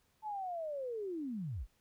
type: linear sweep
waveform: sine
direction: down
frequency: 880 to 33.15 Hz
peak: -37 dBFS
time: 0.22-1.67 s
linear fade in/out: 50 ms
effects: pink hiss -74 dBFS RMS until 1.8 s